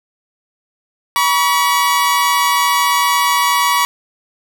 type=tone pair together; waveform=sawtooth; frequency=968 / 1130.3 Hz; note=B5 / C#6; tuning=-35 / +33 cents; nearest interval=minor third; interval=268 cents; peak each=-11 dBFS; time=1.16-3.85 s; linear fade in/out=0 ms; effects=none